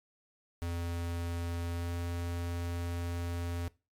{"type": "tone with pitch glide", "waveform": "square", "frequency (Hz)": [85.5, 86.19], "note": ["F2", "F2"], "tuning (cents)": [-36, -22], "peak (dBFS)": -34, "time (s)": [0.62, 3.68], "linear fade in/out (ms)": 0, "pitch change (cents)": 14, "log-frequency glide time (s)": [1.7, 1.92], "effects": ["noise-tail reverb RT60 0.3 s tail -21 dB re dry", "MP3 96 kbps"]}